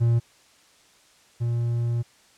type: tone pair in turn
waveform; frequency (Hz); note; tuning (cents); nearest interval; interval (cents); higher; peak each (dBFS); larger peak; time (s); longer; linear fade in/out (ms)
triangle; 117.3 / 118.25; A#2 / A#2; +11 / +25; unison; 14; second; -15 / -20; first; 0-0.2 / 1.4-2.03; second; 20
effects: white hiss -57 dBFS RMS until 2.37 s + low-pass 8000 Hz 12 dB/octave